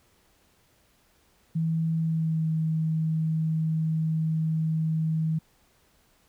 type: tone with pitch glide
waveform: sine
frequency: 162.3 to 159.24 Hz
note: E3 to D#3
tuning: -27 to +40 cents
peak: -23 dBFS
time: 1.55-5.39 s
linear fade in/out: 10 ms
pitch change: -33 cents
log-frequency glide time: 1.99-2.49 s
effects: pink hiss -64 dBFS RMS until 6.28 s